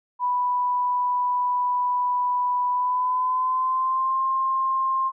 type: tone with pitch glide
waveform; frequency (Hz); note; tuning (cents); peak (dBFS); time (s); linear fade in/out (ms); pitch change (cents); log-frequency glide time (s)
sine; 987.8 to 1058.7; B5 to C6; 0 to +20; -20; 0.19-5.12; 50; +120; 2.7-4.21
effects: none